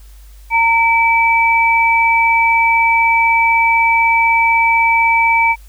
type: tone pair together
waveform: sine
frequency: 916 / 2308 Hz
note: A#5 / D7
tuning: -31 / -31 cents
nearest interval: octave + major third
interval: 1600 cents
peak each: -12 dBFS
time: 0.5-5.56 s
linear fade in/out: 50 ms
effects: added 50 Hz sine -36 dBFS peak until 5.68 s + white hiss -50 dBFS RMS until 5.68 s